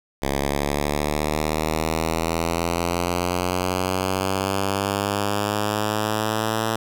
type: linear sweep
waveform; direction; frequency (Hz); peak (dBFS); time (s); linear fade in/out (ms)
5% pulse; up; 68.9 to 111.7; -10; 0.22-6.76; 5
effects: none